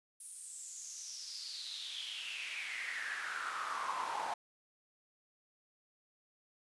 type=noise with high-pass filter sweep; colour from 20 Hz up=brown; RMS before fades=-42 dBFS; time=0.2-4.34 s; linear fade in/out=5 ms; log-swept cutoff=9800 to 810 Hz; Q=6.1; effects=resampled to 24000 Hz